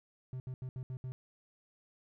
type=tone bursts at uneven times; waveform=triangle; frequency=128.5 Hz; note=C3; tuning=31 cents flat; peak=-36 dBFS; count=6; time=0.33-0.4 / 0.47-0.54 / 0.62-0.69 / 0.76-0.83 / 0.9-0.97 / 1.04-1.12 s; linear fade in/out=0 ms; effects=none